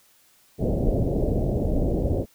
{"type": "low-pass noise", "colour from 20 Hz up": "pink", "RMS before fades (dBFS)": -23, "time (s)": [0.58, 2.26], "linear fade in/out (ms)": 50, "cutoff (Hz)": 640, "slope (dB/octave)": 48, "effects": ["white hiss -59 dBFS RMS until 2.34 s"]}